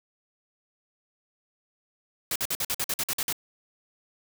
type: noise bursts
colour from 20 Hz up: white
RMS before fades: -28 dBFS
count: 11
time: 2.31-3.327 s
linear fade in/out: 2 ms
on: 47 ms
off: 50 ms
effects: none